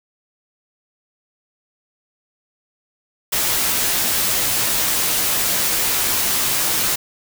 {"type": "noise with comb filter", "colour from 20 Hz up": "white", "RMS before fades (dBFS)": -19, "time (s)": [3.32, 6.96], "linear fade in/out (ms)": 10, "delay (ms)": 14, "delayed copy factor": -0.55, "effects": []}